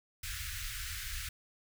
pink band-stop noise, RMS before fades -40 dBFS, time 0.23-1.29 s, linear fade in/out 5 ms, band 100 to 1400 Hz, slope 48 dB/octave, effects none

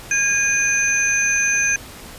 sine tone cluster, 1632 / 2463 / 6190 Hz, G#6 / D#7 / G8, -31 / -18 / -23 cents, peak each -20 dBFS, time 0.11-1.76 s, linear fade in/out 2 ms, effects pink hiss -38 dBFS RMS until 2.18 s + resampled to 32000 Hz

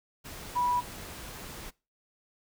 sine tone in noise, 980 Hz, B5, 14 cents flat, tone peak -25 dBFS, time 0.55-0.81 s, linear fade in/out 20 ms, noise pink, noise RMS -43 dBFS, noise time 0.24-1.71 s, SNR +15 dB, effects noise-tail reverb RT60 0.3 s tail -23 dB re dry

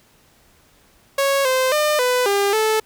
sawtooth tone with pitch steps, 552 / 518 / 603 / 498.9 / 401.4 / 436.4 Hz, C#5 / C5 / D5 / B4 / G4 / A4, -7 / -17 / +46 / +17 / +41 / -14 cents, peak -12 dBFS, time 1.18-2.8 s, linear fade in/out 5 ms, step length 270 ms, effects pink hiss -55 dBFS RMS until 2.85 s

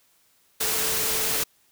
sine tone in noise, 440 Hz, A4, in tune, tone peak -36 dBFS, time 0.6-1.44 s, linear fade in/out 10 ms, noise white, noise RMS -25 dBFS, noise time 0.6-1.44 s, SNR -14 dB, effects white hiss -63 dBFS RMS until 1.71 s

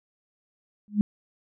sine tone with exponential growth, 207.7 Hz, G#3, in tune, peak -13 dBFS, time 0.88-1.01 s, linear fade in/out 0 ms, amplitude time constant 27 ms, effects none

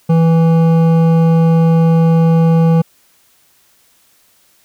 sine tone with hard clipping, 164.4 Hz, E3, 4 cents flat, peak -9 dBFS, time 0.09-2.82 s, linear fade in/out 10 ms, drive 11 dB, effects white hiss -53 dBFS RMS until 4.64 s

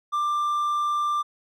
triangle tone, 1185 Hz, D6, 15 cents sharp, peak -20 dBFS, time 0.12-1.23 s, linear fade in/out 20 ms, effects none

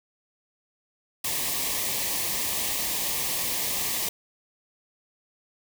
white band-stop noise, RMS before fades -28 dBFS, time 1.24-4.09 s, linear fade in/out 5 ms, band 1200 to 1700 Hz, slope 96 dB/octave, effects none

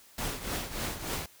pink noise with tremolo, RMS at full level -32 dBFS, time 0.18-1.26 s, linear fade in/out 2 ms, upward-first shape triangle, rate 3.4 Hz, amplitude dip 75%, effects white hiss -57 dBFS RMS until 1.4 s

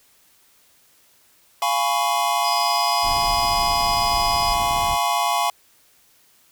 square chord, C# dominant seventh, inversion first, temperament equal with one note detuned, 698.5 / 830.6 / 991.2 / 1108.7 Hz, E#5 / G#5 / B5 / C#6, 0 / 0 / +6 / 0 cents, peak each -25 dBFS, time 1.62-5.5 s, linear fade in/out 2 ms
sine tone, 4978 Hz, D#8, in tune, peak -25 dBFS, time 2.44-4.54 s, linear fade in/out 10 ms
brown noise, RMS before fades -31 dBFS, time 3.02-4.98 s, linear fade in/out 50 ms
effects white hiss -57 dBFS RMS until 6.51 s

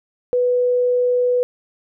sine tone, 493.9 Hz, B4, in tune, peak -14 dBFS, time 0.33-1.43 s, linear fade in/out 0 ms, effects none

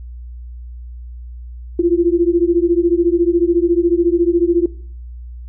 sine beating tone pair, 337.7 / 351.7 Hz, E4 / F4, +42 / +12 cents, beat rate 14 Hz, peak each -14 / -14 dBFS, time 1.79-4.66 s, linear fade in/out 5 ms, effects noise-tail reverb RT60 0.5 s tail -18 dB re dry + added 60 Hz sine -29 dBFS peak until 5.48 s

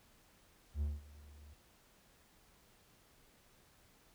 triangle tone with ADSR envelope, 73.42 Hz, D2, in tune, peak -30 dBFS, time 0.74-1.54 s, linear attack 75 ms, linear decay 190 ms, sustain -22 dB, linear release 7 ms, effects pink hiss -67 dBFS RMS until 4.14 s

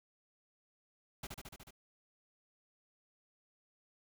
pink noise with echo, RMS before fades -44 dBFS, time 1.23-1.27 s, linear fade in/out 5 ms, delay 73 ms, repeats 6, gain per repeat -2 dB, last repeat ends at 1.708 s, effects none

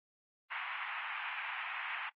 white band-pass noise, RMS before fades -41 dBFS, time 0.5-2.1 s, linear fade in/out 20 ms, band 840 to 2700 Hz, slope 48 dB/octave, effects noise-tail reverb RT60 0.1 s tail -24 dB re dry + AAC 32 kbps

